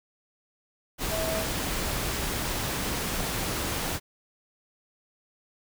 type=tone in noise; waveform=sine; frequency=646 Hz; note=E5; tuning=35 cents flat; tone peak=-30 dBFS; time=1.08-1.45 s; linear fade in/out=50 ms; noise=pink; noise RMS=-30 dBFS; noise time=0.98-4 s; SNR=-3 dB; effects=none